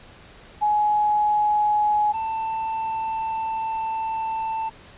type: tone pair in turn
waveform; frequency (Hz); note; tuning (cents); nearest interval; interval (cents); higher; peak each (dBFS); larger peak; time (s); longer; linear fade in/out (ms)
sine / triangle; 840 / 888.9; G#5 / A5; +19 / +17; minor second; 98; second; -17 / -22; first; 0.61-2.13 / 2.13-4.7; second; 20
effects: pink hiss -47 dBFS RMS until 4.97 s + resampled to 8000 Hz

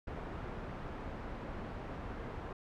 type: low-pass noise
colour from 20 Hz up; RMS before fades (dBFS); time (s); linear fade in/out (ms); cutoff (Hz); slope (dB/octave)
pink; -43; 0.07-2.53; 5; 1400; 12
effects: none

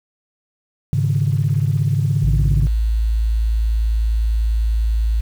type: chord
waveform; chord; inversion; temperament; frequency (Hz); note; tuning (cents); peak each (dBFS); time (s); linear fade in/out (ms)
sine; Ab suspended fourth; none; equal; 103.83 / 138.59 / 155.56; Ab2 / Db3 / Eb3; 0 / 0 / 0; -18 / -17 / -21; 0.93-2.67; 0
type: tone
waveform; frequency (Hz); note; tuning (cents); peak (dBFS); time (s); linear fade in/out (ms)
sine; 55.1; A1; +3; -14; 2.23-5.21; 10
effects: tanh soft clip ceiling -7 dBFS + 7-bit

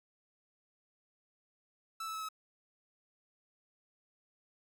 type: tone with pitch steps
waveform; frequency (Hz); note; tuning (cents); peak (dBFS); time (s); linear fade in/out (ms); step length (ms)
45% pulse; 1318.5 / 1307.9 / 1297.3 / 1286.9; E6 / E6 / E6 / E6; 0 / -14 / -28 / -42; -38; 2-2.288; 5; 72
effects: 13-bit

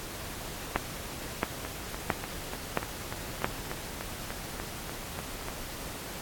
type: two click trains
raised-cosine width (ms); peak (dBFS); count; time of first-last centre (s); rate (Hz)
0.5; -9 / -20; 5 / 14; 0.76-3.445 / 1.65-5.485; 1.49 / 3.39
effects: pink hiss -40 dBFS RMS until 6.21 s + AAC 64 kbps

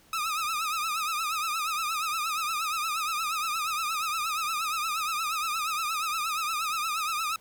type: tone with vibrato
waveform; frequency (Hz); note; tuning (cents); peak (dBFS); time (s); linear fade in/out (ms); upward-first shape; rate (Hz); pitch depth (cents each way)
sawtooth; 1263; D#6; +26; -24; 0.13-7.36; 2; triangle; 8.5; 120
effects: pink hiss -59 dBFS RMS until 7.4 s

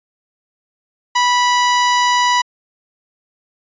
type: tone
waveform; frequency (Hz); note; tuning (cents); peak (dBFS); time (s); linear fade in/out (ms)
sawtooth; 982; B5; -10; -8; 1.15-2.42; 10
effects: resampled to 16000 Hz

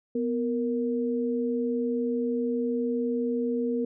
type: tone pair together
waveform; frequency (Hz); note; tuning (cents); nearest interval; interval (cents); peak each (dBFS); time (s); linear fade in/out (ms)
sine; 247 / 466.2; B3 / A#4; 0 / 0; major seventh; 1100; -27 / -28; 0.15-3.85; 5
effects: none

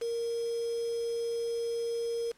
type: tone with quantisation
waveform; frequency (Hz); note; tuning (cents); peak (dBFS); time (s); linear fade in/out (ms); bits
sine; 465.8; A#4; -1; -30; 0.01-2.32; 10; 7
effects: pink hiss -63 dBFS RMS until 2.37 s + low-pass 10000 Hz 12 dB/octave

